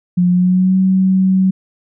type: tone with pitch glide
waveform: sine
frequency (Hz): 178.2 to 188.69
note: F3 to F#3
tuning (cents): +35 to +34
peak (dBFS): -9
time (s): 0.17-1.51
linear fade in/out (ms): 10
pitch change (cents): +99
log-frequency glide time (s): 0.3-0.77
effects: none